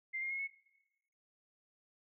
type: tone with pitch steps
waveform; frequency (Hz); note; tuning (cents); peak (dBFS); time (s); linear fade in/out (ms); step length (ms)
sine; 2093 / 2127 / 2162 / 2197; C7 / C7 / C#7 / C#7; 0 / +28 / -44 / -16; -36; 0.13-0.478; 20; 87
effects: noise-tail reverb RT60 1.0 s tail -20 dB re dry